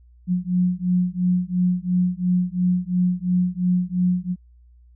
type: beating tone pair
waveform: sine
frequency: 178.7 / 181.6 Hz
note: F3 / F#3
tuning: +40 / -32 cents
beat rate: 2.9 Hz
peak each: -21 dBFS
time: 0.27-4.36 s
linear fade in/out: 50 ms
effects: added 60 Hz sine -48 dBFS peak until 4.95 s